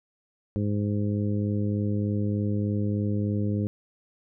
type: harmonic tone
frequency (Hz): 103.3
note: G#2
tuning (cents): -9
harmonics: 1 / 2 / 3 / 4 / 5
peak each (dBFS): -26 / -28 / -33 / -37 / -39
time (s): 0.56-3.67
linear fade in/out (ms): 0
effects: none